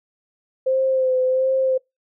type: tone with vibrato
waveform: sine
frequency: 520 Hz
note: C5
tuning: 11 cents flat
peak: -16 dBFS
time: 0.66-1.78 s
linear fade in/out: 10 ms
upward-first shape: sine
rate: 1.4 Hz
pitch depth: 28 cents each way
effects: noise-tail reverb RT60 0.2 s tail -26 dB re dry